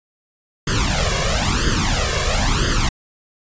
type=noise with flanger; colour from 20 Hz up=pink; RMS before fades=-18 dBFS; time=0.67-2.89 s; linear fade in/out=5 ms; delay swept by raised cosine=0.62 to 1.82 ms; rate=1 Hz; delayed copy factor=+0.95; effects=resampled to 16000 Hz